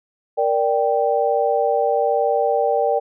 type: chord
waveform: sine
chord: G minor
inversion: first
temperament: equal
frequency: 466.2 / 587.3 / 784 Hz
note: Bb4 / D5 / G5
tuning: 0 / 0 / 0 cents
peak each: -20 dBFS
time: 0.37-3 s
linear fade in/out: 20 ms
effects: none

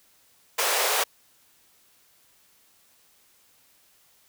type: high-pass noise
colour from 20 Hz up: pink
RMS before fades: -24 dBFS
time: 0.58-1.04 s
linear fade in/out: 10 ms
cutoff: 430 Hz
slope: 48 dB/octave
effects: white hiss -61 dBFS RMS until 4.28 s

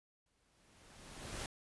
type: noise with exponential growth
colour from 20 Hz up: pink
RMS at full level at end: -41 dBFS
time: 0.26-1.46 s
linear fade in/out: 2 ms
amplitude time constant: 260 ms
effects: resampled to 24000 Hz

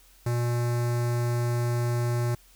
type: tone with notch filter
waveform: square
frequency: 120 Hz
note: B2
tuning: 49 cents flat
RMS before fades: -26 dBFS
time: 0.26-2.35 s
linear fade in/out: 5 ms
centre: 3100 Hz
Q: 1.2
effects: added 44 Hz sine -57 dBFS peak until 2.55 s + white hiss -58 dBFS RMS until 2.55 s

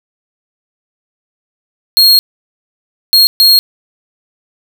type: tone bursts at uneven times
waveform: 45% pulse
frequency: 4263 Hz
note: C8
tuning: 32 cents sharp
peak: -3 dBFS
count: 3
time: 1.97-2.19 / 3.13-3.27 / 3.4-3.59 s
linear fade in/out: 0 ms
effects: none

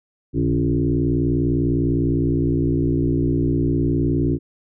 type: tone with frequency modulation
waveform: sine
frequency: 211.5 Hz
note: G#3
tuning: 32 cents sharp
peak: -16 dBFS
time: 0.33-4.39 s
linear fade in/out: 50 ms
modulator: 59.7 Hz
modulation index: 2.5
effects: none

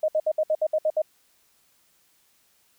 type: tone bursts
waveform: sine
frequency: 622.3 Hz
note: D#5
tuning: in tune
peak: -19 dBFS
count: 9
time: 0.03-1.019 s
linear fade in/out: 5 ms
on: 53 ms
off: 64 ms
effects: white hiss -64 dBFS RMS until 2.78 s

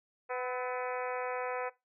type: harmonic tone with a mistuned harmonic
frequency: 250.4 Hz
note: B3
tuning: 24 cents sharp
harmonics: 2 / 3 / 4 / 5 / 6 / 7 / 8 / 9 / 10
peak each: -36 / -40 / -42 / -44 / -46 / -47 / -48 / -49 / -50 dBFS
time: 0.29-1.7 s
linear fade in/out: 20 ms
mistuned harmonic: 5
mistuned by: +49 cents
effects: noise-tail reverb RT60 0.2 s tail -18 dB re dry

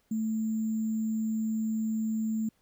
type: tone with sample-and-hold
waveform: sine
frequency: 220 Hz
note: A3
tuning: in tune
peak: -27 dBFS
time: 0.11-2.49 s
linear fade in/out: 5 ms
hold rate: 7350 Hz
effects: pink hiss -71 dBFS RMS until 2.61 s

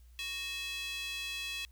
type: tone with high-pass filter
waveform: square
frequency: 370 Hz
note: F#4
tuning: in tune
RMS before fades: -39 dBFS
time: 0.19-1.65 s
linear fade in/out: 0 ms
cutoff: 2900 Hz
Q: 4.5
effects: added 60 Hz sine -54 dBFS peak until 1.71 s + white hiss -71 dBFS RMS until 1.71 s

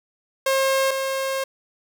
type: tone pair in turn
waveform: sawtooth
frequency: 536 / 536 Hz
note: C5 / C5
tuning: +42 / +42 cents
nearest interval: unison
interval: 0 cents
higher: neither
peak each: -14 / -19 dBFS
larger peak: first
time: 0.46-0.91 / 0.91-1.44 s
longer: second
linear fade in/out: 5 ms
effects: none

